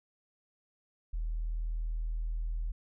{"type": "tone", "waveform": "sine", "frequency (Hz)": 40.21, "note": "E1", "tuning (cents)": -42, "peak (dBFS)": -30, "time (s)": [1.13, 2.72], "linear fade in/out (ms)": 10, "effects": ["tanh soft clip ceiling -27 dBFS"]}